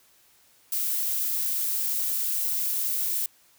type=noise; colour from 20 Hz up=violet; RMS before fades=-27 dBFS; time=0.72-3.26 s; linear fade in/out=2 ms; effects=white hiss -60 dBFS RMS until 3.58 s